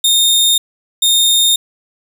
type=tone pair in turn; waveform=sawtooth; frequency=3664 / 3664 Hz; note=A#7 / A#7; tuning=-31 / -31 cents; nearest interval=unison; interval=0 cents; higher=neither; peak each=-6 dBFS; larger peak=neither; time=0.04-0.58 / 1.02-1.56 s; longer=neither; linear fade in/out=5 ms; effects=none